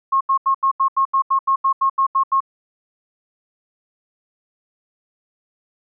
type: tone bursts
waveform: sine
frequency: 1081 Hz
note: C#6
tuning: 44 cents flat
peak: -13 dBFS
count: 14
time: 0.12-2.405 s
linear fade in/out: 10 ms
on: 88 ms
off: 81 ms
effects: none